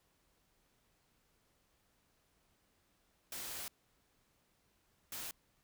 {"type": "noise bursts at uneven times", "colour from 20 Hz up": "white", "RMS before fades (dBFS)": -44, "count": 2, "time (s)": [[3.32, 3.68], [5.12, 5.31]], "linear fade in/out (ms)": 2, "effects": ["pink hiss -75 dBFS RMS until 5.63 s"]}